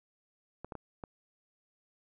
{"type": "clicks", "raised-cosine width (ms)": 1, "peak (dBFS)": -27, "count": 4, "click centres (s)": [0.646, 0.722, 0.753, 1.038], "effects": []}